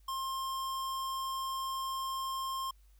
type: tone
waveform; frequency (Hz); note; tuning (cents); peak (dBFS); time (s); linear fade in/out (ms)
square; 1062; C6; +25; -35; 0.08-2.71; 5
effects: added 50 Hz sine -58 dBFS peak until 2.99 s + white hiss -73 dBFS RMS until 2.99 s